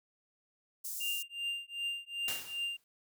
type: high-pass noise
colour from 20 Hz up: white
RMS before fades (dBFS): -40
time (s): 0.84-1.23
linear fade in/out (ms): 10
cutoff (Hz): 6000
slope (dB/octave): 24
type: tone with tremolo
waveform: triangle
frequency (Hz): 2794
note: F7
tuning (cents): 0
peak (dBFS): -30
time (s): 1-2.77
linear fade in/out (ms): 10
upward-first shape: triangle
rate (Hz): 2.6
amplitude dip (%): 100
type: noise with exponential decay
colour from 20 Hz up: white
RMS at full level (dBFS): -36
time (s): 2.28-2.84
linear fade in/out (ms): 1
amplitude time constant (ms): 120
effects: none